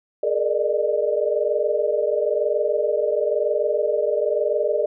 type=tone cluster; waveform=sine; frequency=422.1 / 468.7 / 591 / 612 Hz; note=G#4 / A#4 / D5 / D#5; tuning=+28 / +9 / +11 / -29 cents; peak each=-24 dBFS; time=0.23-4.86 s; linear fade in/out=5 ms; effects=none